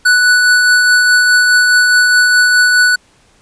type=tone with tremolo; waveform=square; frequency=1482 Hz; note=F#6; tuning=2 cents sharp; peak=-6 dBFS; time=0.05-2.96 s; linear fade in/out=10 ms; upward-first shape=triangle; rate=4.8 Hz; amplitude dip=30%; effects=pink hiss -50 dBFS RMS until 3.41 s + resampled to 22050 Hz